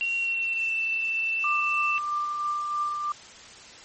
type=tone with pitch glide; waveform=sine; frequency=2745 to 2668 Hz; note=F7 to E7; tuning=-31 to +20 cents; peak=-24 dBFS; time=0.01-1.98 s; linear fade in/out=0 ms; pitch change=-49 cents; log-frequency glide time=0.17-0.75 s
type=tone with tremolo; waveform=sine; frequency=1187 Hz; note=D6; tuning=18 cents sharp; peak=-24 dBFS; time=1.44-3.12 s; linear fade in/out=2 ms; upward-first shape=sine; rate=3.1 Hz; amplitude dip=35%
effects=white hiss -46 dBFS RMS until 3.84 s + MP3 32 kbps